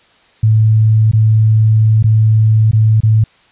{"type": "tone with dropouts", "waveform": "sine", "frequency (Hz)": 109.5, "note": "A2", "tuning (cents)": -8, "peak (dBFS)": -6, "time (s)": [0.43, 3.24], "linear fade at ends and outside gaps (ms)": 5, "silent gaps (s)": [[1.115, 1.133], [2.027, 2.041], [2.713, 2.731], [3.005, 3.033]], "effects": ["white hiss -49 dBFS RMS until 3.51 s", "resampled to 8000 Hz"]}